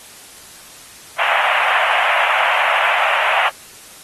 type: band-pass noise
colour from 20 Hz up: pink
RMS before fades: -17 dBFS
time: 1.18-3.5 s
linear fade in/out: 20 ms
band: 640 to 2900 Hz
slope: 48 dB/octave
effects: white hiss -40 dBFS RMS until 4.03 s + AAC 32 kbps